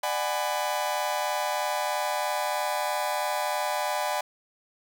40% pulse chord, G# half-diminished seventh, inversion second, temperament just, 598 / 747.5 / 830.6 / 996.7 Hz, D5 / F#5 / G#5 / B5, +31 / +17 / 0 / +16 cents, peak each -31 dBFS, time 0.03-4.21 s, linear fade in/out 5 ms, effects none

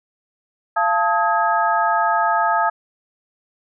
sine tone cluster, 687 / 880 / 1266 / 1644 Hz, F5 / A5 / D#6 / G#6, -29 / 0 / +30 / -18 cents, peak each -21 / -19 / -20 / -24 dBFS, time 0.76-2.7 s, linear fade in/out 10 ms, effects none

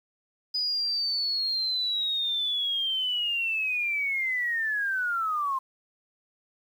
sine linear sweep, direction down, 4978 to 1041 Hz, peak -25 dBFS, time 0.54-5.59 s, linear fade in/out 10 ms, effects 9-bit

